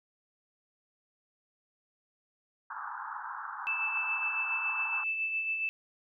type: band-pass noise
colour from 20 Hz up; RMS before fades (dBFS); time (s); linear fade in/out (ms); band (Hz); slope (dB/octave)
pink; -40; 2.7-5.04; 5; 830 to 1600; 96
type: tone with tremolo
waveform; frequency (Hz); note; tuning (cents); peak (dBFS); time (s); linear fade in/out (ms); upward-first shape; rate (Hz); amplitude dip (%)
sine; 2637; E7; 0; -28; 3.67-5.69; 0; sine; 7.2; 40
effects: none